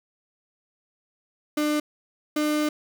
35% pulse tone pair in turn, 299.5 / 301.2 Hz, D4 / D4, +34 / +44 cents, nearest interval unison, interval 10 cents, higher second, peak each -20 dBFS, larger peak neither, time 1.57-1.8 / 2.36-2.69 s, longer second, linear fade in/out 5 ms, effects none

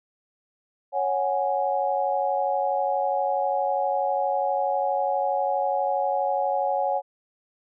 sine chord, C# suspended fourth, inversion none, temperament just, 554.4 / 739.2 / 831.5 Hz, C#5 / F#5 / G#5, 0 / -2 / +2 cents, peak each -26 dBFS, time 0.92-7.02 s, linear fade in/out 50 ms, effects none

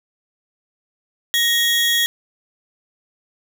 40% pulse tone pair together, 1878 / 3328 Hz, A#6 / G#7, +12 / +3 cents, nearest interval minor seventh, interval 991 cents, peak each -19 / -16 dBFS, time 1.34-2.06 s, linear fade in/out 0 ms, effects none

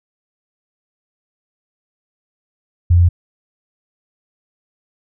sine tone, 87 Hz, F2, 6 cents flat, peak -7 dBFS, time 2.9-3.09 s, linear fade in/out 10 ms, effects none

